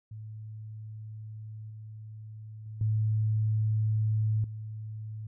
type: tone with level steps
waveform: sine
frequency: 108.5 Hz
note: A2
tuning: 24 cents flat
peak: -39 / -41 / -38 / -24 / -36 dBFS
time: 0.11-5.27 s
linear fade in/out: 5 ms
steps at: 1.7 / 2.66 / 2.81 / 4.44 s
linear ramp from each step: 2 ms
effects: none